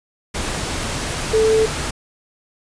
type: tone in noise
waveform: sine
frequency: 439.9 Hz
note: A4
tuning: in tune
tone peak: -12 dBFS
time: 1.33-1.66 s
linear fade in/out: 10 ms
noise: pink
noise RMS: -24 dBFS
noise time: 0.34-1.91 s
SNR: +9 dB
effects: resampled to 22050 Hz